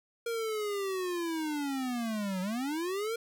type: linear two-way sweep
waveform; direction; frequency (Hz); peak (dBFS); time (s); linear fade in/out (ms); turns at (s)
square; down then up; 469.7 to 180.8 to 469.7; -32; 0.26-3.16; 5; 2.41
effects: none